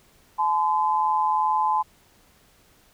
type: tone pair together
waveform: sine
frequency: 859 / 1021.5 Hz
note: A5 / C6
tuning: -42 / -42 cents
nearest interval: minor third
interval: 300 cents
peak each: -22 dBFS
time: 0.38-1.83 s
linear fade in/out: 20 ms
effects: pink hiss -58 dBFS RMS until 2.93 s